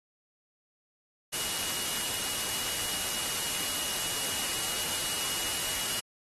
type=tone in noise; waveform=sine; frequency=2903 Hz; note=F#7; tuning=34 cents flat; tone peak=-40 dBFS; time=1.32-6.01 s; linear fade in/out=20 ms; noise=white; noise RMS=-32 dBFS; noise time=1.32-6.01 s; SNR=-11 dB; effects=AAC 32 kbps